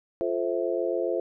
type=chord; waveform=sine; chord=F major seventh; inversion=none; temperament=just; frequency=349.2 / 436.5 / 523.8 / 654.8 Hz; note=F4 / A4 / C5 / E5; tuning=0 / -14 / +2 / -12 cents; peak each=-29 / -31 / -29 / -32 dBFS; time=0.21-1.2 s; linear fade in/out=0 ms; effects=none